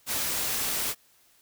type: noise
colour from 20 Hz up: white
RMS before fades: -29 dBFS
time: 0.06-0.95 s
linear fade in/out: 50 ms
effects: white hiss -62 dBFS RMS until 1.41 s